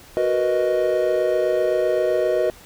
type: chord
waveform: triangle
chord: B major seventh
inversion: second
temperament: equal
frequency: 370 / 466.2 / 493.9 / 622.3 Hz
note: F#4 / A#4 / B4 / D#5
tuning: 0 / 0 / 0 / 0 cents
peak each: -21 / -25 / -21 / -19 dBFS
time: 0.17-2.5 s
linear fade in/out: 0 ms
effects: pink hiss -46 dBFS RMS until 2.65 s